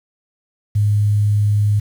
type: tone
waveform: sine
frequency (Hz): 103.83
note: G#2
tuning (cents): 0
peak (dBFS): -12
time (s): 0.75-1.8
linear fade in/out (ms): 10
effects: 7-bit